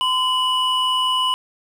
triangle tone pair together, 1024.7 / 2949 Hz, C6 / F#7, -36 / -6 cents, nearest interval octave + tritone, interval 1830 cents, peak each -18 dBFS, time 0.01-1.34 s, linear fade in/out 0 ms, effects none

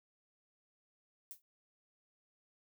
violet noise with exponential decay, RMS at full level -44 dBFS, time 1.31-1.42 s, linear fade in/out 0 ms, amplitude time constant 23 ms, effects noise-tail reverb RT60 0.1 s tail -22 dB re dry

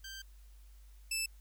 15% pulse tone pair in turn, 1568 / 2637 Hz, G6 / E7, 0 / 0 cents, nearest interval major sixth, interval 900 cents, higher second, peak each -38 / -26 dBFS, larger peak second, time 0.04-0.22 / 1.11-1.26 s, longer first, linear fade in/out 5 ms, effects added 50 Hz sine -53 dBFS peak until 1.4 s + white hiss -69 dBFS RMS until 1.4 s

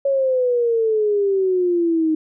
sine exponential sweep, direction down, 557 to 311.1 Hz, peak -15 dBFS, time 0.05-2.15 s, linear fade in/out 5 ms, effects none

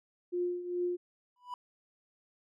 sine tone with tremolo, 354.6 Hz, F4, 26 cents sharp, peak -28 dBFS, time 0.32-0.97 s, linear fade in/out 20 ms, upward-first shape triangle, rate 2.4 Hz, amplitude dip 75%
triangle tone with exponential growth, 987 Hz, B5, 1 cent flat, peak -32 dBFS, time 1.36-1.54 s, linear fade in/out 2 ms, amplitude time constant 37 ms
effects none

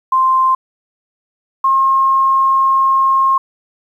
sine tone pair in turn, 1046.5 / 1072.2 Hz, C6 / C6, 0 / +42 cents, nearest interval unison, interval 42 cents, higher second, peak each -9 dBFS, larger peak neither, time 0.12-0.55 / 1.64-3.38 s, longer second, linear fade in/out 5 ms, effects 8-bit

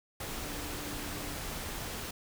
sine tone in noise, 293.7 Hz, D4, in tune, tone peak -46 dBFS, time 0.44-1.37 s, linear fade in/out 5 ms, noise pink, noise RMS -39 dBFS, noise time 0.2-2.11 s, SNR -10 dB, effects none

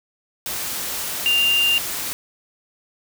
sine tone in noise, 2794 Hz, F7, in tune, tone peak -15 dBFS, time 1.26-1.78 s, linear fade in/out 0 ms, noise white, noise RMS -27 dBFS, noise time 0.46-2.13 s, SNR +9 dB, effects none

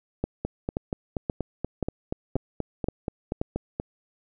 two click trains, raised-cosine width 2 ms, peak -14 / -12 dBFS, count 15 / 7, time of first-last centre 0.45-3.799 / 0.24-3.415 s, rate 4.18 / 1.89 Hz, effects none

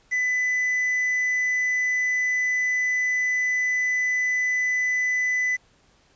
triangle tone with quantisation, 2000 Hz, B6, 21 cents sharp, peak -19 dBFS, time 0.11-5.57 s, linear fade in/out 20 ms, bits 7, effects pink hiss -60 dBFS RMS until 6.15 s + resampled to 16000 Hz

